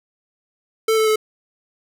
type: tone with pitch steps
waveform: square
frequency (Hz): 443.1 / 437.8 / 432.5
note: A4 / A4 / A4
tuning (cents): +12 / -9 / -30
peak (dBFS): -15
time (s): 0.88-1.159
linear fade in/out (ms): 5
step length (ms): 93
effects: none